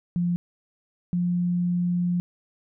sine tone pair in turn, 174.61 / 176.33 Hz, F3 / F3, 0 / +17 cents, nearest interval unison, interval 17 cents, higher second, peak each -21 dBFS, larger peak neither, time 0.16-0.36 / 1.13-2.2 s, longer second, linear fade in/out 0 ms, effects none

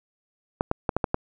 clicks, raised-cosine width 1 ms, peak -8 dBFS, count 6, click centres 0.609 / 0.714 / 0.892 / 0.966 / 1.042 / 1.144 s, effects none

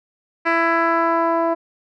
10% pulse tone with low-pass filter sweep, 332.7 Hz, E4, 16 cents sharp, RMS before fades -18 dBFS, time 0.45-1.55 s, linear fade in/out 20 ms, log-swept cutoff 2200 to 770 Hz, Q 1.7, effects none

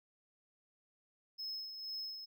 triangle tone with tremolo, 5180 Hz, E8, 31 cents flat, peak -38 dBFS, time 1.38-2.26 s, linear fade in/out 20 ms, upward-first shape sine, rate 2.1 Hz, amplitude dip 50%, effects none

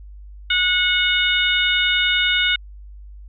harmonic tone, 730 Hz, F#5, 24 cents flat, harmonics 2 / 3 / 4 / 5, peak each -21 / -21 / -21 / -21 dBFS, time 0.5-2.56 s, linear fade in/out 5 ms, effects added 50 Hz sine -36 dBFS peak until 3.28 s

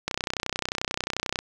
click train, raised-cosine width 0.2 ms, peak -9 dBFS, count 42, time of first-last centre 0.08-1.39 s, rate 31.3 Hz, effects none

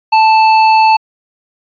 sine tone with hard clipping, 880 Hz, A5, in tune, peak -7 dBFS, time 0.12-0.97 s, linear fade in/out 10 ms, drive 13 dB, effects resampled to 11025 Hz

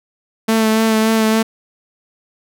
sawtooth tone with vibrato, 221 Hz, A3, 8 cents sharp, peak -8 dBFS, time 0.48-1.43 s, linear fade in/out 10 ms, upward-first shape sine, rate 3.5 Hz, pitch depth 20 cents each way, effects none

